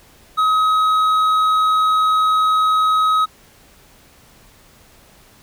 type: tone with hard clipping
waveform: sine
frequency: 1270 Hz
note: D#6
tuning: 35 cents sharp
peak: -14 dBFS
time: 0.37-3.26 s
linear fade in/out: 20 ms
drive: 5 dB
effects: pink hiss -49 dBFS RMS until 5.42 s